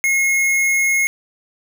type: tone with hard clipping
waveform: sine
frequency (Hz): 2162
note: C#7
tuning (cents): -44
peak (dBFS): -15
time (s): 0.04-1.07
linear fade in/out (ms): 0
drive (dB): 18
effects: none